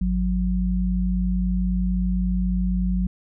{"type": "tone pair together", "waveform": "sine", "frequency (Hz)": [51.89, 182.9], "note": ["G#1", "F#3"], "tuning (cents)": [-1, -20], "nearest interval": "octave + minor seventh", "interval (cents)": 2181, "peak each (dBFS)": -22, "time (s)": [0.01, 3.07], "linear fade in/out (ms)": 5, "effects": []}